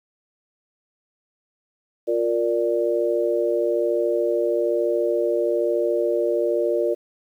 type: chord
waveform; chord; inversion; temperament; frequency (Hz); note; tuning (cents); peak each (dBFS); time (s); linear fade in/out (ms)
sine; Bb major; second; equal with one note detuned; 352.7 / 466.2 / 587.3; F4 / Bb4 / D5; +17 / 0 / 0; -23; 2.07-6.95; 20
effects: 9-bit